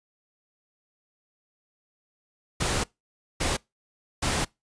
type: noise bursts at uneven times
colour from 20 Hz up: pink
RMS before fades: -26 dBFS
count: 3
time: 2.6-2.84 / 3.4-3.57 / 4.22-4.45 s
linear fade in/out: 10 ms
effects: noise-tail reverb RT60 0.2 s tail -24 dB re dry + resampled to 22050 Hz